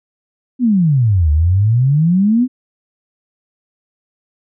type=exponential two-way sweep; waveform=sine; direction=down then up; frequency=261.6 to 72.9 to 261.6 Hz; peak=-9 dBFS; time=0.59-2.48 s; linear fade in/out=50 ms; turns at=1.31 s; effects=none